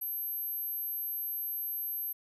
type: tone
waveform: sine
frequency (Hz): 12440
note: G9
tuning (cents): -14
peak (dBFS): -33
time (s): 0.01-2.13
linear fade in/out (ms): 10
effects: none